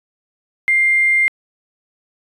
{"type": "tone with quantisation", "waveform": "sine", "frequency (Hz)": 2100, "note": "C7", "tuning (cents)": 6, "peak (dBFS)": -11, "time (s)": [0.68, 1.28], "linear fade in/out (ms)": 0, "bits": 6, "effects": ["resampled to 24000 Hz"]}